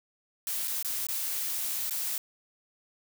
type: noise with dropouts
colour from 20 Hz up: blue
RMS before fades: -32 dBFS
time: 0.47-2.18 s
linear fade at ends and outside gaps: 1 ms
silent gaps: 0.675-0.679 / 0.827-0.847 / 1.068-1.086 / 1.897-1.908 s
effects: none